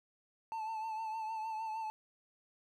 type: tone with vibrato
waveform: triangle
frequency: 882 Hz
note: A5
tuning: 4 cents sharp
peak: -35 dBFS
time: 0.52-1.9 s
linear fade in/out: 0 ms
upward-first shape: triangle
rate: 6.5 Hz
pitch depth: 46 cents each way
effects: none